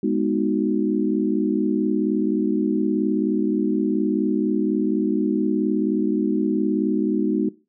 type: chord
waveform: sine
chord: G# minor seventh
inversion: none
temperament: equal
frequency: 207.7 / 246.9 / 311.1 / 370 Hz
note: G#3 / B3 / D#4 / F#4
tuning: 0 / 0 / 0 / 0 cents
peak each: -23 / -25 / -23 / -25 dBFS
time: 0.03-7.49 s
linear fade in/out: 5 ms
effects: noise-tail reverb RT60 0.3 s tail -19 dB re dry